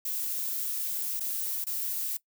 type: noise with dropouts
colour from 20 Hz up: violet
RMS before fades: -32 dBFS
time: 0.05-2.17 s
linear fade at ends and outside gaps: 5 ms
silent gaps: 1.197-1.205 / 1.643-1.667 s
effects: noise-tail reverb RT60 0.1 s tail -20 dB re dry